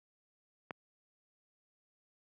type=click; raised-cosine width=0.5 ms; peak=-24 dBFS; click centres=0.708 s; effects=high-pass 150 Hz 12 dB/octave